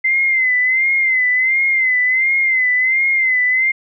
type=tone with vibrato; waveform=sine; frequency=2066 Hz; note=C7; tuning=22 cents flat; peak=-12 dBFS; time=0.04-3.72 s; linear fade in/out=10 ms; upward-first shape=sine; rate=1.4 Hz; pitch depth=66 cents each way; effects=none